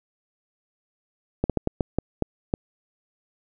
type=slowing click train; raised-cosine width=2 ms; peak=-8 dBFS; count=8; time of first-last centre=1.44-2.539 s; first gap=57 ms; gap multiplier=1.33; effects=none